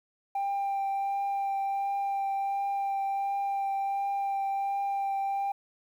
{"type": "tone with vibrato", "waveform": "sine", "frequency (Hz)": 791, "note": "G5", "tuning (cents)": 15, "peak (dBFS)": -25, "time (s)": [0.35, 5.52], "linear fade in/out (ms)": 5, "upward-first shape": "triangle", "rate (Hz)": 1.4, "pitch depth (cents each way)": 13, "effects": ["tanh soft clip ceiling -26 dBFS", "10-bit"]}